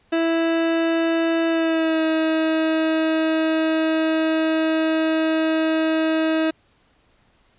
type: tone with pitch glide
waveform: 30% pulse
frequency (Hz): 329.6 to 318.6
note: E4 to D#4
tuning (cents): 0 to +41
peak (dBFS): -15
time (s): 0.12-6.51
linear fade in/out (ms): 10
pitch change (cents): -59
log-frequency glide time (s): 1.48-2.03
effects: pink hiss -60 dBFS RMS until 7.58 s + resampled to 8000 Hz